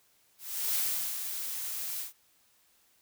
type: noise with ADSR envelope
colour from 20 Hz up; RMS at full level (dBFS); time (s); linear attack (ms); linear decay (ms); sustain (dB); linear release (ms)
blue; -29; 0.38-2.13; 370; 400; -7; 130
effects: white hiss -67 dBFS RMS until 3.01 s